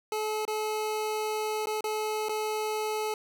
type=tone with dropouts; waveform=25% pulse; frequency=430 Hz; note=A4; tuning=40 cents flat; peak=-25 dBFS; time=0.12-3.14 s; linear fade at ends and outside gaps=2 ms; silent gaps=0.452-0.478 / 1.658-1.67 / 1.808-1.841 / 2.286-2.293 s; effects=none